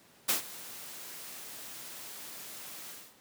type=noise with ADSR envelope; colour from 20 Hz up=white; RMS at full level=-26 dBFS; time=0.28-3.15 s; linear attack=14 ms; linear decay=120 ms; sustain=-19 dB; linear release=250 ms; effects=pink hiss -60 dBFS RMS until 3.2 s + high-pass 150 Hz 12 dB/octave